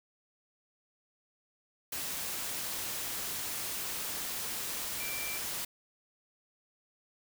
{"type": "tone in noise", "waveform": "sine", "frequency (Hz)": 2349, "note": "D7", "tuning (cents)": 0, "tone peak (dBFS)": -40, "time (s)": [5, 5.38], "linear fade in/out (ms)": 5, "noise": "white", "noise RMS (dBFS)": -37, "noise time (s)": [1.92, 5.65], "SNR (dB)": -6, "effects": []}